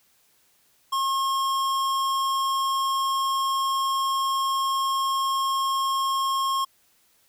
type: tone with hard clipping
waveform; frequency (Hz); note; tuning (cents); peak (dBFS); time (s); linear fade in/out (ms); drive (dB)
sine; 1078; C#6; -49; -24; 0.92-6.65; 10; 17
effects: white hiss -63 dBFS RMS until 7.28 s